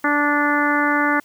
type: harmonic tone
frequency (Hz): 292.1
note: D4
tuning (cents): -9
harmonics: 1 / 2 / 3 / 4 / 5 / 6 / 7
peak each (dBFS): -21 / -27 / -24 / -23 / -22 / -23 / -27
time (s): 0.04-1.2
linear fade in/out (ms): 5
effects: white hiss -54 dBFS RMS until 1.24 s